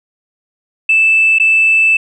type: tone with dropouts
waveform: sine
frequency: 2637 Hz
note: E7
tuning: in tune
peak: -6 dBFS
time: 0.89-1.97 s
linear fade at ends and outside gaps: 5 ms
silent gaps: 1.386-1.398 s
effects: tanh soft clip ceiling -2 dBFS